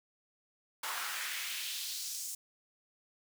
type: noise with high-pass filter sweep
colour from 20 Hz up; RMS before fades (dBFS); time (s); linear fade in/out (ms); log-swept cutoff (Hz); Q
pink; -39; 0.83-2.35; 5; 1000 to 7400; 1.7
effects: none